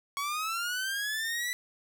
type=linear sweep; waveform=sawtooth; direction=up; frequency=1108.7 to 1986 Hz; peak=-27 dBFS; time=0.17-1.53 s; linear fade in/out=0 ms; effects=none